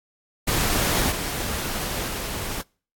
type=noise with level steps; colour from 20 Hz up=pink; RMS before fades=-22 / -28 / -30 dBFS; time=0.47-2.62 s; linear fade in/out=10 ms; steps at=1.1 / 2.07 s; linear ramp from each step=20 ms; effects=noise-tail reverb RT60 0.4 s tail -26 dB re dry + AAC 64 kbps